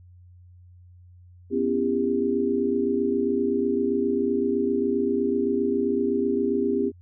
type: chord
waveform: sine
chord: C# half-diminished seventh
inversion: third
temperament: just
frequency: 249.5 / 277.2 / 332.6 / 399.1 Hz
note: B3 / C#4 / E4 / G4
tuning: +18 / 0 / +16 / +31 cents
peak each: -26 / -28 / -30 / -24 dBFS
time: 1.5-6.92 s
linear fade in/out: 50 ms
effects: added 89 Hz sine -47 dBFS peak until 7.01 s